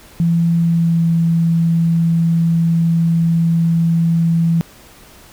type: tone with pitch glide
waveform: sine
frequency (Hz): 168.2 to 166.36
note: E3 to E3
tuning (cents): +35 to +16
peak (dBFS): -11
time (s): 0.2-4.61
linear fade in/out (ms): 0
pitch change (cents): -19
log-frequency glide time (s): 0.58-1.07
effects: pink hiss -43 dBFS RMS until 5.32 s